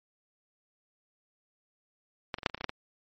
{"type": "clicks", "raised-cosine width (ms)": 0.3, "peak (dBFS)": [-15, -23, -22, -7, -28, -17, -28, -20, -13, -18], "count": 10, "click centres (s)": [2.342, 2.385, 2.432, 2.462, 2.498, 2.546, 2.578, 2.61, 2.643, 2.694], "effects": ["MP3 32 kbps"]}